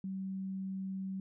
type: tone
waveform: sine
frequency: 191.3 Hz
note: G3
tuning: 42 cents flat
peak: -36 dBFS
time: 0.04-1.2 s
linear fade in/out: 2 ms
effects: none